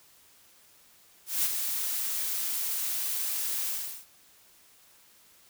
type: noise with ADSR envelope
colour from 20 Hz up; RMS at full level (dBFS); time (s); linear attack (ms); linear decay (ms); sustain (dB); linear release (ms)
blue; -25; 1.26-4.06; 180; 40; -6; 380
effects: white hiss -59 dBFS RMS until 5.49 s